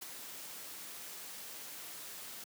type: noise with ADSR envelope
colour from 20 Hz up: white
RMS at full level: -43 dBFS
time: 0.01-2.44 s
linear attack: 13 ms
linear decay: 20 ms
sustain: -4 dB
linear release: 3 ms
effects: high-pass 150 Hz 12 dB/octave